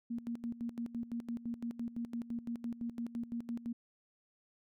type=tone with tremolo; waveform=sine; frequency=234.9 Hz; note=A#3; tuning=13 cents sharp; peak=-35 dBFS; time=0.1-3.73 s; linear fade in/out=10 ms; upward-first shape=square; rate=5.9 Hz; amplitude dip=80%; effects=none